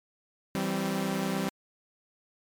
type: chord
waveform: sawtooth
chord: C major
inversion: first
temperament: equal with one note detuned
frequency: 164.81 / 194.19 / 261.6 Hz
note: E3 / G3 / C4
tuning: 0 / -16 / 0 cents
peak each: -31 / -26 / -30 dBFS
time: 0.55-1.49 s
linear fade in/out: 0 ms
effects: MP3 96 kbps